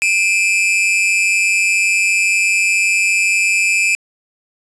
45% pulse tone pair together, 2385 / 2577 Hz, D7 / E7, +26 / -40 cents, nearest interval minor second, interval 134 cents, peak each -15 dBFS, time 0.02-3.95 s, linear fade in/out 0 ms, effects resampled to 22050 Hz + 8-bit

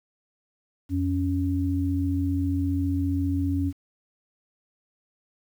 sine tone pair together, 87.75 / 278.2 Hz, F2 / C#4, +9 / +6 cents, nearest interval octave + minor sixth, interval 1997 cents, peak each -25 dBFS, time 0.89-3.73 s, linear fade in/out 50 ms, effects 9-bit

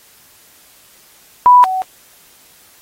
sine tone pair in turn, 987.8 / 751.2 Hz, B5 / F#5, 0 / +26 cents, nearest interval perfect fourth, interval 474 cents, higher first, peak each -3 / -15 dBFS, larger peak first, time 1.46-1.64 / 1.64-1.82 s, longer neither, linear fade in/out 0 ms, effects white hiss -47 dBFS RMS until 2.81 s + AAC 48 kbps

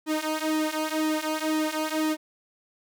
sawtooth tone with flanger, 311.1 Hz, D#4, in tune, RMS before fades -27 dBFS, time 0.06-2.17 s, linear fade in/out 50 ms, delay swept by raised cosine 1.8 to 3.8 ms, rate 2 Hz, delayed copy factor -0.85, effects none

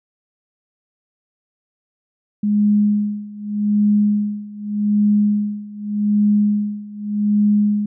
sine tone with tremolo, 207.7 Hz, G#3, in tune, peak -11 dBFS, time 2.43-7.86 s, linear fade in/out 5 ms, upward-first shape sine, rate 0.84 Hz, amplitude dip 90%, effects none

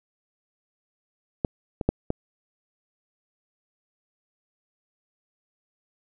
clicks, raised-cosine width 2 ms, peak -9 / -14 / -6 / -11 dBFS, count 4, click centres 1.448 / 1.812 / 1.89 / 2.104 s, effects none

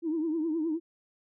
sine tone with vibrato, 320 Hz, D#4, 49 cents sharp, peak -26 dBFS, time 0.02-0.8 s, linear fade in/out 50 ms, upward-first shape triangle, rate 9.6 Hz, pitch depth 120 cents each way, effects tanh soft clip ceiling -22 dBFS

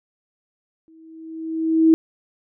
sine tone with exponential growth, 322.3 Hz, E4, 39 cents flat, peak -8 dBFS, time 0.88-1.94 s, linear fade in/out 0 ms, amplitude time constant 230 ms, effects none

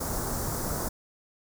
pink band-stop noise, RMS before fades -31 dBFS, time 0-0.89 s, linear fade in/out 10 ms, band 1400 to 5600 Hz, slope 24 dB/octave, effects none

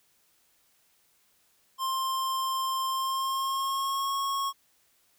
square tone with pitch glide, 1054 to 1096.9 Hz, C6 to C#6, +12 to -19 cents, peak -28 dBFS, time 1.78-4.53 s, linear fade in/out 50 ms, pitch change +69 cents, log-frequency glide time 2.88-4.15 s, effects white hiss -67 dBFS RMS until 5.18 s

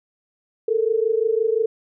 sine tone pair together, 434.2 / 460 Hz, A4 / A#4, -23 / -23 cents, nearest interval minor second, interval 100 cents, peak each -20 dBFS, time 0.68-1.66 s, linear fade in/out 5 ms, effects none

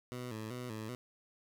15% pulse tone with vibrato, 116.54 Hz, A#2, in tune, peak -34 dBFS, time 0.12-0.95 s, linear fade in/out 0 ms, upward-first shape square, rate 2.6 Hz, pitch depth 110 cents each way, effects none

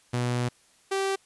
sawtooth tone pair in turn, 122.5 / 388.9 Hz, B2 / G4, -14 / -14 cents, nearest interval octave + minor sixth, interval 2000 cents, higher second, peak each -21 dBFS, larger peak neither, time 0.13-0.49 / 0.91-1.16 s, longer first, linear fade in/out 10 ms, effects white hiss -61 dBFS RMS until 1.25 s + resampled to 24000 Hz

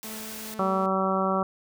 white noise, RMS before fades -39 dBFS, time 0.03-0.54 s, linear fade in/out 0 ms
sawtooth tone with tremolo, 218.4 Hz, A3, 13 cents flat, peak -34 dBFS, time 0.04-0.86 s, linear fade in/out 2 ms, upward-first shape triangle, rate 2.3 Hz, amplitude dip 35%
harmonic tone, 190.7 Hz, G3, 47 cents flat, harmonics 1 / 2 / 3 / 4 / 5 / 6 / 7, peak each -28 / -31 / -29 / -31 / -34 / -29 / -31 dBFS, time 0.59-1.43 s, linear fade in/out 2 ms
effects none

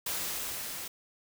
white noise with level ramp, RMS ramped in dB -33 to -40 dBFS, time 0.06-0.88 s, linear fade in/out 5 ms, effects none

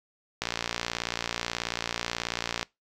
click train, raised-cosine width 0.2 ms, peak -11 dBFS, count 130, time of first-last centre 0.42-2.629 s, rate 58.4 Hz, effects noise-tail reverb RT60 0.2 s tail -22 dB re dry

